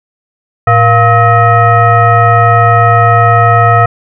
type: tone with frequency modulation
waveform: sine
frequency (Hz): 698.5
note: F5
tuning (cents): 0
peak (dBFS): -3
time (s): 0.67-3.86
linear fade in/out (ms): 5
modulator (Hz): 587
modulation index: 1.5
effects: none